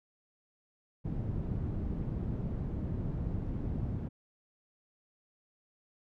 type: low-pass noise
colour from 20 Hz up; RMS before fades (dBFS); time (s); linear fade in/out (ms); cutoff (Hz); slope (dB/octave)
white; -35; 1.04-4.09; 20; 150; 12
effects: none